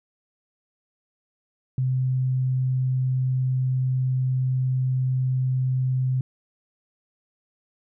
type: tone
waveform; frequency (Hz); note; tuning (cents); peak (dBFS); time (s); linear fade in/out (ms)
sine; 129.2; C3; -21; -20; 1.78-6.21; 2
effects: none